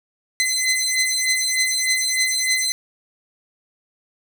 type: beating tone pair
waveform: 15% pulse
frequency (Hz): 2040 / 2043.3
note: C7 / C7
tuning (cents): -44 / -42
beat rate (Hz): 3.3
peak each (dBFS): -15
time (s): 0.4-2.72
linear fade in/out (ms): 0
effects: none